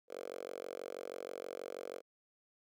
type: tone with high-pass filter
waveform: 5% pulse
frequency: 46.25 Hz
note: F#1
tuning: in tune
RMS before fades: -45 dBFS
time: 0.08-2.02 s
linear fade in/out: 50 ms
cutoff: 490 Hz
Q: 4.3
effects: none